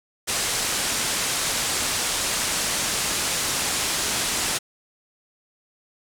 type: low-pass noise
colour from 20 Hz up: white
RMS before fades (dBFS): -25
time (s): 0.27-4.59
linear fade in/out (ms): 20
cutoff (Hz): 9700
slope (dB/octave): 24
effects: none